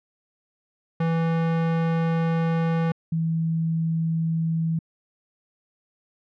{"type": "tone pair in turn", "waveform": ["square", "sine"], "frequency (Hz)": [164.81, 163.11], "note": ["E3", "E3"], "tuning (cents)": [0, -18], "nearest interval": "unison", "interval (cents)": 18, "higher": "first", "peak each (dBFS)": [-21, -21], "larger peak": "neither", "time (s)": [[1, 2.92], [3.12, 4.79]], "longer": "first", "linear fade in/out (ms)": 5, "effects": ["low-pass 2000 Hz 12 dB/octave"]}